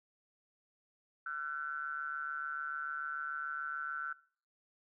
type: ring-modulated tone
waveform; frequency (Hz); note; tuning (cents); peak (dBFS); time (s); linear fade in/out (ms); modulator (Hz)
triangle; 73.42; D2; 0; -32; 1.26-4.13; 5; 1430
effects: noise-tail reverb RT60 0.5 s tail -22 dB re dry